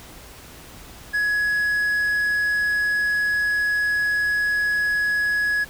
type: tone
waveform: triangle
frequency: 1679 Hz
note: G#6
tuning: 18 cents sharp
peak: -17 dBFS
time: 1.13-5.65 s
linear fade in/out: 20 ms
effects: added 60 Hz sine -50 dBFS peak until 5.69 s + pink hiss -43 dBFS RMS until 5.69 s